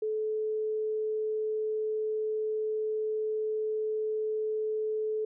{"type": "tone", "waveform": "sine", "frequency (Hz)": 432.5, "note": "A4", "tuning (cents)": -30, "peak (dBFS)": -28, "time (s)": [0.02, 5.25], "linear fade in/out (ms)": 5, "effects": []}